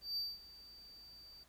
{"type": "tone with ADSR envelope", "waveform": "triangle", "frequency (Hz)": 4640, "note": "D8", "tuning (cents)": -22, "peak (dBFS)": -34, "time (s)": [0.01, 1.44], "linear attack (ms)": 160, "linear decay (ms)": 210, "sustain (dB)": -19, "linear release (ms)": 12, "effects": ["added 60 Hz sine -68 dBFS peak until 1.48 s", "pink hiss -68 dBFS RMS until 1.48 s"]}